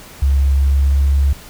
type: tone with pitch glide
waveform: sine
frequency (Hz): 68.7 to 69.7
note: C#2 to C#2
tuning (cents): -15 to +10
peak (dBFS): -10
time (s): 0.22-1.33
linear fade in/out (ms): 5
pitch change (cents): +25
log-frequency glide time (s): 0.52-1.2
effects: pink hiss -38 dBFS RMS until 1.49 s